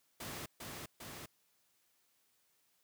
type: noise with echo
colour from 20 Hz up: pink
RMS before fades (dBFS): -44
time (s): 0.2-0.46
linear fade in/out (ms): 5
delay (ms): 400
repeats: 2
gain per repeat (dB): -2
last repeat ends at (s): 1.26
effects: white hiss -75 dBFS RMS until 2.83 s + high-pass 80 Hz 12 dB/octave